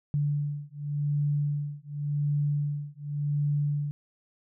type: beating tone pair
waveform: sine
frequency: 145.3 / 146.19 Hz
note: D3 / D3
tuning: -18 / -8 cents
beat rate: 0.89 Hz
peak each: -29 dBFS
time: 0.14-3.91 s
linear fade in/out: 0 ms
effects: none